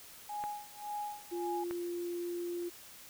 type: tone with tremolo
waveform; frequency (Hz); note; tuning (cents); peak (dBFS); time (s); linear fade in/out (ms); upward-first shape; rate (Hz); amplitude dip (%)
sine; 830.6; G#5; 0; -35; 0.29-1.64; 5; sine; 1.8; 95
type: clicks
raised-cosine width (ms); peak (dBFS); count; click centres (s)
0.5; -28; 2; 0.439 / 1.71
type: tone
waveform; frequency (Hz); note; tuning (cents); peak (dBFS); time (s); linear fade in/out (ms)
sine; 348.4; F4; -4; -35; 1.31-2.7; 20
effects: white hiss -53 dBFS RMS until 3.09 s